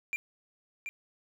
triangle tone with echo, 2377 Hz, D7, 20 cents sharp, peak -28 dBFS, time 0.13-0.16 s, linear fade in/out 0 ms, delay 730 ms, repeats 1, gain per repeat -6 dB, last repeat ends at 0.89 s, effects none

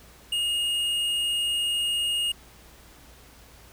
triangle tone with hard clipping, 2854 Hz, F7, 37 cents sharp, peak -25 dBFS, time 0.32-2.32 s, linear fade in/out 5 ms, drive 11 dB, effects added 58 Hz sine -54 dBFS peak until 3.72 s + pink hiss -52 dBFS RMS until 3.72 s

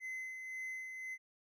triangle tone with tremolo, 2047 Hz, C7, 38 cents flat, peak -38 dBFS, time 0-1.18 s, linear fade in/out 50 ms, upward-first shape sine, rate 1.9 Hz, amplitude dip 40%, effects none

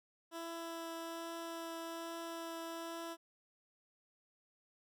15% pulse tone with vibrato, 332.2 Hz, E4, 13 cents sharp, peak -36 dBFS, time 0.31-3.17 s, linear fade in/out 50 ms, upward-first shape triangle, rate 1.2 Hz, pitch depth 9 cents each way, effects none

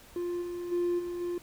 triangle tone with level steps, 350.3 Hz, F4, 5 cents sharp, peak -28 / -32 / -23 / -31 / -28 dBFS, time 0.16-1.38 s, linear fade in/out 2 ms, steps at 0.41 / 0.71 / 0.98 / 1.2 s, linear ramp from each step 20 ms, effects tanh soft clip ceiling -21 dBFS + pink hiss -54 dBFS RMS until 1.42 s

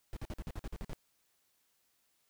brown noise bursts, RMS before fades -40 dBFS, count 10, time 0.13-0.932 s, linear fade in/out 0 ms, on 37 ms, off 48 ms, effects white hiss -75 dBFS RMS until 2.29 s

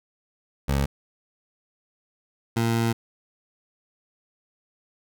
20% pulse tone pair in turn, 69.3 / 115.23 Hz, C#2 / A#2, 0 / -20 cents, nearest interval major sixth, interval 880 cents, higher second, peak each -16 dBFS, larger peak neither, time 0.68-0.86 / 2.56-2.93 s, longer second, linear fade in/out 10 ms, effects none

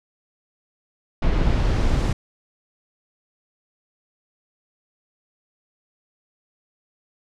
brown noise with low-pass filter sweep, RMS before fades -19 dBFS, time 1.22-2.13 s, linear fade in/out 5 ms, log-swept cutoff 3500 to 8200 Hz, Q 0.87, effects none

